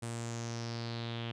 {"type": "tone with low-pass filter sweep", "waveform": "sawtooth", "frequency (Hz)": 116.54, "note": "A#2", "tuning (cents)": 0, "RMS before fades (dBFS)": -39, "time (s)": [0.02, 1.32], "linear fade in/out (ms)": 10, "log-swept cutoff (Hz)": [9000, 3100], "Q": 4.5, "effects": []}